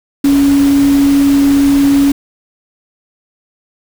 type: tone in noise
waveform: sine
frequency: 280 Hz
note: C#4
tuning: 18 cents sharp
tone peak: -6 dBFS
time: 0.24-2.12 s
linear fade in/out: 5 ms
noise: pink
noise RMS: -23 dBFS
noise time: 0.24-2.12 s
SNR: +14 dB
effects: none